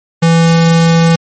square tone, 165.9 Hz, E3, 11 cents sharp, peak -6 dBFS, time 0.22-1.16 s, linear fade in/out 10 ms, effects MP3 32 kbps

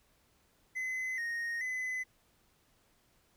triangle tone with pitch steps, 2035 / 1862 / 2019 Hz, C7 / A#6 / B6, -49 / -2 / +38 cents, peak -32 dBFS, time 0.75-2.04 s, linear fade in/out 20 ms, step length 430 ms, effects pink hiss -70 dBFS RMS until 3.36 s

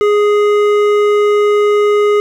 sine tone with hard clipping, 415.3 Hz, G#4, in tune, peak -10 dBFS, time 0.01-2.2 s, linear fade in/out 0 ms, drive 11 dB, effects none

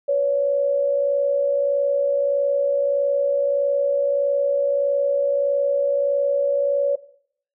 sine tone pair together, 503 / 564.6 Hz, B4 / C#5, +32 / +32 cents, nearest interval major second, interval 200 cents, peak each -26 / -17 dBFS, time 0.08-6.96 s, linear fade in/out 10 ms, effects noise-tail reverb RT60 0.6 s tail -17 dB re dry

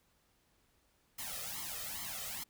white noise with flanger, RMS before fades -42 dBFS, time 1.18-2.44 s, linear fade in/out 10 ms, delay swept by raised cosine 0.95 to 1.63 ms, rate 2.4 Hz, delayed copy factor +1, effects pink hiss -73 dBFS RMS until 2.49 s

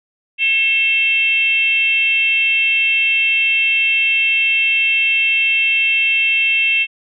sine tone with frequency modulation, 2677 Hz, E7, 26 cents sharp, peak -12 dBFS, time 0.38-6.87 s, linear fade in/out 50 ms, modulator 501 Hz, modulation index 0.65, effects none

